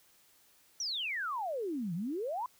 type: exponential two-way sweep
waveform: sine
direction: down then up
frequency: 6000 to 159.4 to 1046 Hz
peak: -33 dBFS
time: 0.8-2.46 s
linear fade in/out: 2 ms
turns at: 1.94 s
effects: white hiss -65 dBFS RMS until 2.59 s